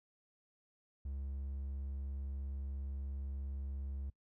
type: tone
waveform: triangle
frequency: 68.5 Hz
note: C#2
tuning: 20 cents flat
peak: -37 dBFS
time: 1.05-4.1 s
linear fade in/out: 5 ms
effects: noise-tail reverb RT60 0.1 s tail -22 dB re dry